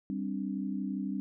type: chord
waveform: sine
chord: G suspended fourth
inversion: none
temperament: equal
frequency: 196 / 261.6 / 293.7 Hz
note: G3 / C4 / D4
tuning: 0 / 0 / 0 cents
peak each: -34 / -37 / -38 dBFS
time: 0.1-1.2 s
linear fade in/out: 0 ms
effects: none